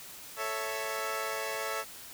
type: chord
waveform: 15% pulse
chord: A major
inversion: none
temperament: equal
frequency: 440 / 554.4 / 659.3 Hz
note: A4 / C#5 / E5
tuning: 0 / 0 / 0 cents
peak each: -31 dBFS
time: 0.36-1.85 s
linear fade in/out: 50 ms
effects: white hiss -47 dBFS RMS until 2.13 s